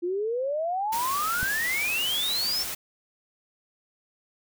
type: exponential sweep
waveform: sine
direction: up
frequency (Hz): 339.8 to 5530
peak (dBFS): -25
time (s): 0.02-2.64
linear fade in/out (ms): 20
type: noise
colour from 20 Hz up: white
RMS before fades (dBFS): -33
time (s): 0.92-2.75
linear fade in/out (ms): 10
type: click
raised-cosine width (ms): 5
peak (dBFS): -21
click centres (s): 1.43
effects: none